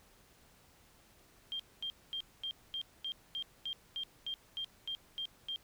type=tone bursts; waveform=sine; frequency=3189 Hz; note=G7; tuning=29 cents sharp; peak=-36 dBFS; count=14; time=1.52-5.56 s; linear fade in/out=0 ms; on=75 ms; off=230 ms; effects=pink hiss -64 dBFS RMS until 5.63 s

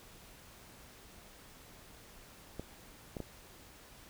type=clicks; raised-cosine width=2 ms; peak=-26 dBFS; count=3; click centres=2.596 / 3.168 / 3.203 s; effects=pink hiss -56 dBFS RMS until 4.09 s

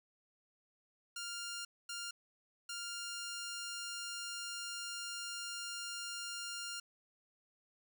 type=tone bursts at uneven times; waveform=10% pulse; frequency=1400 Hz; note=F6; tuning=4 cents sharp; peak=-33 dBFS; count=3; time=1.16-1.65 / 1.89-2.11 / 2.69-6.8 s; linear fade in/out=5 ms; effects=none

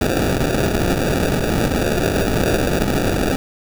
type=noise with sample-and-hold; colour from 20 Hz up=white; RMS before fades=-18 dBFS; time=0.01-3.36 s; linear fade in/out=2 ms; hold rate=1050 Hz; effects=none

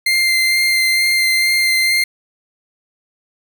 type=tone with vibrato; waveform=30% pulse; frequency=2093 Hz; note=C7; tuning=in tune; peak=-10 dBFS; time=0.06-2.04 s; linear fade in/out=5 ms; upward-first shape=sine; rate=2.2 Hz; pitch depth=12 cents each way; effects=none

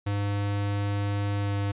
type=tone with pitch glide; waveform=square; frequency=101.4 to 100.64 Hz; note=G#2 to G2; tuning=-41 to +46 cents; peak=-26 dBFS; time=0.06-1.72 s; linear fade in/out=10 ms; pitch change=-13 cents; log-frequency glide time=1.4-1.54 s; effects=resampled to 8000 Hz

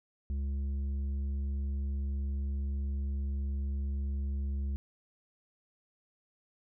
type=tone with tanh clipping; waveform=sine; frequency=69.2 Hz; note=C#2; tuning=2 cents flat; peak=-32 dBFS; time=0.3-4.76 s; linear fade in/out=0 ms; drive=7 dB; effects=none

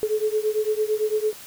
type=beating tone pair; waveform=sine; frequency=425.6 / 434.5 Hz; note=G#4 / A4; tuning=+42 / -22 cents; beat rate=8.9 Hz; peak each=-23 / -24 dBFS; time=0.03-1.33 s; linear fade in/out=0 ms; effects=white hiss -42 dBFS RMS until 1.46 s

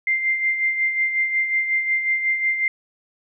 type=tone with tremolo; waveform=sine; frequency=2093 Hz; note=C7; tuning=in tune; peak=-16 dBFS; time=0.07-2.68 s; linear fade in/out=2 ms; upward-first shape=sine; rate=5.5 Hz; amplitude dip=55%; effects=none

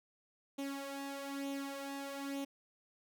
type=tone with flanger; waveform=sawtooth; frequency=277.2 Hz; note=C#4; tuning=in tune; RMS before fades=-42 dBFS; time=0.58-2.45 s; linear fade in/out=10 ms; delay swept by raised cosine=0.3 to 2.5 ms; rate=1.1 Hz; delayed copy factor=+0.65; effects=none

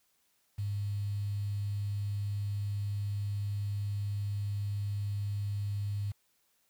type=tone with quantisation; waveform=sine; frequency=101.7 Hz; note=G#2; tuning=36 cents flat; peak=-31 dBFS; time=0.58-6.12 s; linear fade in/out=10 ms; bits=9; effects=white hiss -73 dBFS RMS until 6.69 s

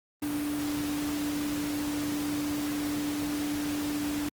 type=tone in noise; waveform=sine; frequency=293.7 Hz; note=D4; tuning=in tune; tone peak=-29 dBFS; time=0.22-4.29 s; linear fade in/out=5 ms; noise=pink; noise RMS=-37 dBFS; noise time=0.22-4.29 s; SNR=+5 dB; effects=high-pass 80 Hz 12 dB/octave + Opus 32 kbps

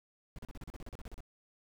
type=noise bursts; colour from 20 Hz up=brown; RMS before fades=-44 dBFS; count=14; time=0.36-1.205 s; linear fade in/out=0 ms; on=26 ms; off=37 ms; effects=none

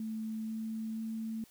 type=tone with pitch steps; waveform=sine; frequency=220 / 221.3 / 222.6 Hz; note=A3 / A3 / A3; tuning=0 / +10 / +20 cents; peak=-35 dBFS; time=0-1.44 s; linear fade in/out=2 ms; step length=480 ms; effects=white hiss -62 dBFS RMS until 1.5 s

